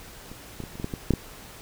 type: clicks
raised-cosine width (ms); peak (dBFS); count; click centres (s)
3; -28 / -21 / -23 / -30 / -22 / -15 / -17 / -7 / -10; 9; 0.316 / 0.603 / 0.638 / 0.755 / 0.799 / 0.844 / 0.938 / 1.107 / 1.137
effects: pink hiss -45 dBFS RMS until 1.61 s